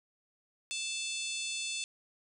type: harmonic tone with a mistuned harmonic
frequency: 880 Hz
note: A5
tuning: in tune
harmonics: 3 / 4 / 5 / 6 / 7 / 8 / 9 / 10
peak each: -39 / -40 / -43 / -48 / -44 / -45 / -46 / -45 dBFS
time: 0.71-1.84 s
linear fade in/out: 0 ms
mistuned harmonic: 6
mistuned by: -63 cents
effects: 11-bit